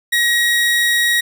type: tone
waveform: 30% pulse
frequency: 1897 Hz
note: A#6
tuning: 30 cents sharp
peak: -10 dBFS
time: 0.12-1.21 s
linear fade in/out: 10 ms
effects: none